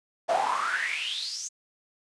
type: noise with high-pass filter sweep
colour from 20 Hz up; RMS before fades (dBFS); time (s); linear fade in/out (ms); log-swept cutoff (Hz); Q
brown; -29; 0.28-1.49; 20; 630 to 6800; 9
effects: resampled to 22050 Hz